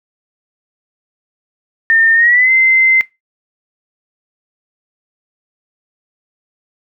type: tone with pitch glide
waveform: sine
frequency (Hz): 1813 to 2071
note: A#6 to C7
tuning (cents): -49 to -18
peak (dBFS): -7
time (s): 1.9-3.01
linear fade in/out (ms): 0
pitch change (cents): +231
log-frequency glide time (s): 2.14-2.51
effects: noise-tail reverb RT60 0.2 s tail -20 dB re dry